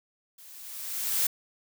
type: noise with level ramp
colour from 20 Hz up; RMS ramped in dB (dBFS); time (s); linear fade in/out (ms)
blue; -51 to -24; 0.38-1.27; 5
effects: none